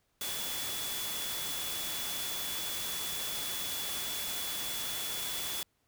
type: tone in noise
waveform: sine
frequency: 3425 Hz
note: A7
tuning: 47 cents flat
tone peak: -40 dBFS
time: 0.21-5.63 s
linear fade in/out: 2 ms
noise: white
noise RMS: -37 dBFS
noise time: 0.21-5.63 s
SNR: -6 dB
effects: pink hiss -75 dBFS RMS until 5.87 s